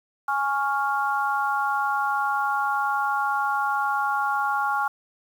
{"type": "chord", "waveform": "sine", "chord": "Db major", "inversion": "second", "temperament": "equal", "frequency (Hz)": [830.6, 1108.7, 1396.9], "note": ["Ab5", "Db6", "F6"], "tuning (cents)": [0, 0, 0], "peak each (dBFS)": [-25, -27, -26], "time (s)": [0.28, 4.88], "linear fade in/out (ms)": 5, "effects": ["8-bit"]}